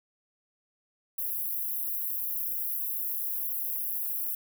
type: high-pass noise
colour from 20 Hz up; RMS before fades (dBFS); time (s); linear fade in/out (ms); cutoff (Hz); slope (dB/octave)
white; -32; 1.18-4.35; 5; 11000; 96
effects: none